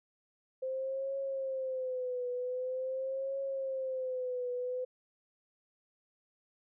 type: tone with vibrato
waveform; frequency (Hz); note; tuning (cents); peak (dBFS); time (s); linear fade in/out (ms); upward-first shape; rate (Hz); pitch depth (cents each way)
sine; 519; C5; -14; -33; 0.62-4.85; 10; triangle; 0.45; 92
effects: none